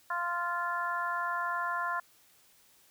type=harmonic tone; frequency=347.7 Hz; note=F4; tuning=8 cents flat; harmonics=2 / 3 / 4 / 5; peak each=-39 / -33 / -35 / -38 dBFS; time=0.1-2 s; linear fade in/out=5 ms; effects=white hiss -63 dBFS RMS until 2.9 s